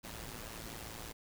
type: noise with amplitude modulation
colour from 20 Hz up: pink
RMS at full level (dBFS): -43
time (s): 0.03-1.13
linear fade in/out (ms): 20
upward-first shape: sine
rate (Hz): 112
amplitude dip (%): 70
effects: none